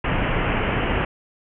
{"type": "low-pass noise", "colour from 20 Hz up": "pink", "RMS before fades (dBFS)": -22, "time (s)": [0.04, 1.05], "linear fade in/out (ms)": 5, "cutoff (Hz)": 3000, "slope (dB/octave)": 96, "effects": []}